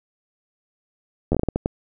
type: slowing click train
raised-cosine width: 2 ms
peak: -7 dBFS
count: 9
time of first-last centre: 1.32-1.659 s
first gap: 11 ms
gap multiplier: 1.37
effects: none